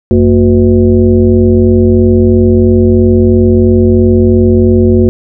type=tone with frequency modulation; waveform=sine; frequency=228.5 Hz; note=A#3; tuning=34 cents flat; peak=-3 dBFS; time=0.11-5.09 s; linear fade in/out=0 ms; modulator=138 Hz; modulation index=1.4; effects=none